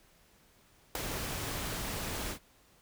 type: noise with ADSR envelope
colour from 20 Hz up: pink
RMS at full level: -28 dBFS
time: 0.95-2.39 s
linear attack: 4 ms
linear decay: 3 ms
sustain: -9 dB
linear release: 89 ms
effects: pink hiss -64 dBFS RMS until 2.81 s